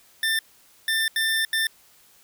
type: tone bursts at uneven times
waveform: 25% pulse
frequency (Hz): 1787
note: A6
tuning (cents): +26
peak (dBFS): -17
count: 4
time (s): 0.23-0.39 / 0.88-1.08 / 1.16-1.45 / 1.53-1.67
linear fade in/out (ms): 2
effects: white hiss -56 dBFS RMS until 2.23 s